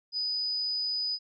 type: tone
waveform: sine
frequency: 4978 Hz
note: D#8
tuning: in tune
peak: -28 dBFS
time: 0.12-1.19 s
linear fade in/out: 50 ms
effects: none